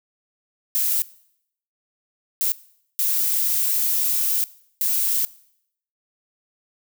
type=noise bursts at uneven times; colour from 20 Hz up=violet; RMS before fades=-21 dBFS; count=4; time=0.75-1.02 / 2.41-2.52 / 2.99-4.44 / 4.81-5.25 s; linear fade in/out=0 ms; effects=noise-tail reverb RT60 0.7 s tail -20 dB re dry